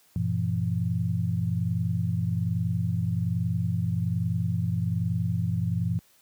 sine tone cluster, 97.5 / 118.7 / 168.9 Hz, G2 / A#2 / E3, -9 / +32 / +42 cents, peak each -28 dBFS, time 0.16-5.99 s, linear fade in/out 0 ms, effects white hiss -61 dBFS RMS until 6.21 s + high-pass 60 Hz 12 dB/octave

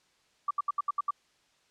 sine tone bursts, 1160 Hz, D6, 22 cents flat, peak -25 dBFS, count 7, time 0.48-1.108 s, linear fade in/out 5 ms, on 28 ms, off 72 ms, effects white hiss -68 dBFS RMS until 1.7 s + low-pass 6000 Hz 12 dB/octave

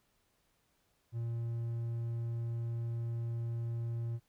triangle tone, 116.54 Hz, A#2, in tune, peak -32 dBFS, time 1.12-4.2 s, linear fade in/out 50 ms, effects pink hiss -75 dBFS RMS until 4.28 s

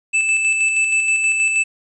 square tone with tremolo, 2633 Hz, E7, 3 cents flat, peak -14 dBFS, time 0.13-1.64 s, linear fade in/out 20 ms, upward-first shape square, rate 6.3 Hz, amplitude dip 35%, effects resampled to 24000 Hz + 9-bit

